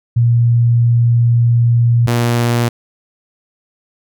sine / sawtooth tone pair in turn, 118.3 / 118.99 Hz, A#2 / A#2, +26 / +36 cents, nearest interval unison, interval 10 cents, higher second, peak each -8 dBFS, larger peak neither, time 0.16-2.07 / 2.07-2.69 s, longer first, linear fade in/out 10 ms, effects none

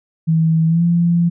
sine tone with pitch glide, 161.6 to 171.21 Hz, E3 to F3, -34 to -34 cents, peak -11 dBFS, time 0.27-1.3 s, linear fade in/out 20 ms, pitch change +100 cents, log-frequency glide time 0.67-0.83 s, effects none

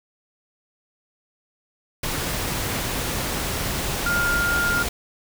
sine tone in noise, 1408 Hz, F6, 14 cents sharp, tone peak -20 dBFS, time 4.06-4.83 s, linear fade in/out 5 ms, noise pink, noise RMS -26 dBFS, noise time 2.03-4.89 s, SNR +3 dB, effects none

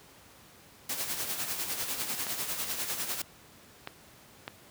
white noise with tremolo, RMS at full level -32 dBFS, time 0.89-3.22 s, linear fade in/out 5 ms, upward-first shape sine, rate 10 Hz, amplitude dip 55%
clicks, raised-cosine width 0.3 ms, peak -20 dBFS, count 4, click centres 2.018 / 2.268 / 3.874 / 4.479 s
effects pink hiss -55 dBFS RMS until 4.7 s + high-pass 80 Hz 12 dB/octave

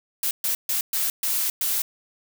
blue noise bursts at uneven times, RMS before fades -24 dBFS, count 6, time 0.23-0.31 / 0.44-0.55 / 0.69-0.81 / 0.93-1.1 / 1.23-1.5 / 1.61-1.82 s, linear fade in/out 2 ms, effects none

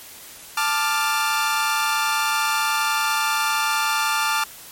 sawtooth chord, D minor, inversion second, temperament equal with one note detuned, 880 / 1183.5 / 1396.9 Hz, A5 / D6 / F6, 0 / +13 / 0 cents, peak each -20 dBFS, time 0.57-4.44 s, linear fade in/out 5 ms, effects white hiss -41 dBFS RMS until 4.71 s + MP3 64 kbps

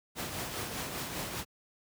pink noise with tremolo, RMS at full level -35 dBFS, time 0.15-1.45 s, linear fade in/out 50 ms, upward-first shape triangle, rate 5 Hz, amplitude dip 45%, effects high-pass 80 Hz 12 dB/octave

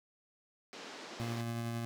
pink band-pass noise, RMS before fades -48 dBFS, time 0.73-1.41 s, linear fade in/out 0 ms, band 240 to 6200 Hz, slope 24 dB/octave
25% pulse tone with tremolo, 116.54 Hz, A#2, in tune, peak -31 dBFS, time 1.2-1.85 s, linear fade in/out 0 ms, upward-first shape triangle, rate 11 Hz, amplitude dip 25%
effects none

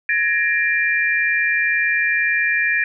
sine tone cluster, 1689 / 1849 / 2380 Hz, G#6 / A#6 / D7, +29 / -15 / +22 cents, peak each -20 dBFS, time 0.09-2.84 s, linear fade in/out 2 ms, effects none

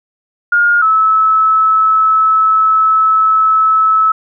sine tone pair in turn, 1420 / 1300.7 Hz, F6 / E6, +28 / -24 cents, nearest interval major second, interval 152 cents, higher first, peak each -7 dBFS, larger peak neither, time 0.52-0.82 / 0.82-4.12 s, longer second, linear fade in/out 5 ms, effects none

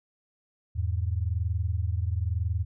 sine tone pair together, 82.41 / 103.39 Hz, E2 / G#2, 0 / -7 cents, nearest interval major third, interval 393 cents, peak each -27 / -29 dBFS, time 0.75-2.65 s, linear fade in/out 20 ms, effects none

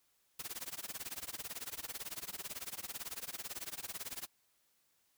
white noise with tremolo, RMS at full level -41 dBFS, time 0.39-4.27 s, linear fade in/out 5 ms, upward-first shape sine, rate 18 Hz, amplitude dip 95%, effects white hiss -75 dBFS RMS until 5.17 s

